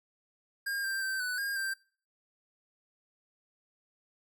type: tone with pitch steps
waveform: square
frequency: 1613 / 1578 / 1555 / 1490 / 1616 / 1573 Hz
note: G6 / G6 / G6 / F#6 / G#6 / G6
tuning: +49 / +11 / -14 / +12 / -48 / +6 cents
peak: -32 dBFS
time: 0.66-1.74 s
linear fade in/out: 10 ms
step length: 180 ms
effects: noise-tail reverb RT60 0.4 s tail -23 dB re dry